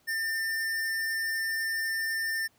square tone, 1798 Hz, A6, 37 cents sharp, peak -29 dBFS, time 0.07-2.48 s, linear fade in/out 20 ms, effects pink hiss -66 dBFS RMS until 2.58 s + high-pass 80 Hz 12 dB/octave

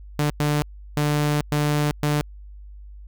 sawtooth tone bursts at uneven times, 148.1 Hz, D3, 15 cents sharp, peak -15 dBFS, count 5, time 0.19-0.3 / 0.4-0.62 / 0.97-1.41 / 1.52-1.91 / 2.03-2.21 s, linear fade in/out 0 ms, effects added 50 Hz sine -38 dBFS peak until 3.07 s

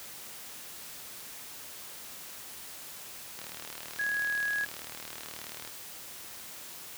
click train, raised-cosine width 0.2 ms, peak -24 dBFS, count 89, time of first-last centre 3.39-5.676 s, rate 38.5 Hz
sine tone, 1663 Hz, G#6, 2 cents sharp, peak -28 dBFS, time 3.99-4.65 s, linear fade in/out 5 ms
effects white hiss -45 dBFS RMS until 6.97 s + high-pass 60 Hz 12 dB/octave

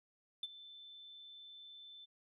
sine tone with ADSR envelope, 3531 Hz, A7, 5 cents sharp, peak -34 dBFS, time 0.43-2.06 s, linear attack 3 ms, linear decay 32 ms, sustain -18 dB, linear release 21 ms, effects tanh soft clip ceiling -34 dBFS

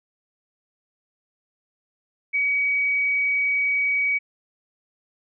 sine tone, 2265 Hz, C#7, 37 cents sharp, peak -19 dBFS, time 2.33-4.19 s, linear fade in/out 20 ms, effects none

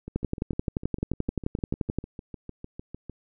two click trains, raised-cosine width 3 ms, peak -13 / -24 dBFS, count 22 / 21, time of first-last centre 0.16-1.986 / 0.08-3.097 s, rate 11.5 / 6.63 Hz, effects none

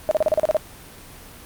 sine tone bursts, 622.3 Hz, D#5, in tune, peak -14 dBFS, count 9, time 0.09-0.568 s, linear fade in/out 0 ms, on 22 ms, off 35 ms, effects pink hiss -42 dBFS RMS until 1.45 s + Opus 24 kbps

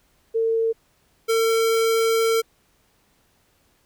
sine / square tone pair in turn, 452.1 / 452.1 Hz, A4 / A4, +47 / +47 cents, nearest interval unison, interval 0 cents, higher neither, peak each -18 dBFS, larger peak neither, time 0.34-0.73 / 1.28-2.42 s, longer second, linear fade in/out 20 ms, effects pink hiss -63 dBFS RMS until 3.85 s

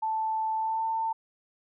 sine tone with pitch glide, 880 to 895.9 Hz, A5 to A5, 0 to +31 cents, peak -26 dBFS, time 0.02-1.13 s, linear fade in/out 10 ms, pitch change +31 cents, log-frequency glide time 0.56-0.87 s, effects none

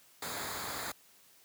pink noise with comb filter, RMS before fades -39 dBFS, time 0.22-0.92 s, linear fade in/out 5 ms, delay 0.35 ms, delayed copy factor -0.65, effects white hiss -62 dBFS RMS until 1.44 s + high-pass 80 Hz 12 dB/octave

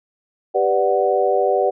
sine chord, G major seventh, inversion none, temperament equal, 392 / 493.9 / 587.3 / 740 Hz, G4 / B4 / D5 / F#5, 0 / 0 / 0 / 0 cents, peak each -20 dBFS, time 0.54-1.71 s, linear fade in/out 20 ms, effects none

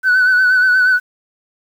sine tone with vibrato, 1499 Hz, F#6, 22 cents sharp, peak -7 dBFS, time 0.03-1 s, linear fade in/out 50 ms, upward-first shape sine, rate 8.4 Hz, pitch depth 40 cents each way, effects tanh soft clip ceiling -7 dBFS + 7-bit

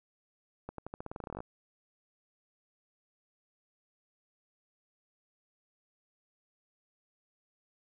accelerating click train, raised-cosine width 1 ms, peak -26 dBFS, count 17, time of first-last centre 0.69-1.404 s, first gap 93 ms, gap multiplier 0.89, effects none

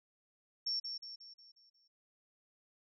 sine tone with echo, 5460 Hz, F8, 40 cents flat, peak -33 dBFS, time 0.66-0.8 s, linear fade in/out 10 ms, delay 180 ms, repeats 6, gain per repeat -6 dB, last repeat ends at 1.88 s, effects none

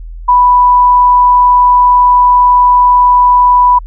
sine tone, 987.8 Hz, B5, in tune, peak -3 dBFS, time 0.28-3.79 s, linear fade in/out 10 ms, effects added 41 Hz sine -23 dBFS peak until 3.86 s

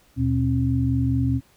sine tone cluster, 76.2 / 120.9 / 267.2 Hz, D#2 / B2 / C4, -36 / -36 / +36 cents, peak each -26 / -21 / -23 dBFS, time 0.16-1.41 s, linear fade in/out 50 ms, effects pink hiss -58 dBFS RMS until 1.56 s

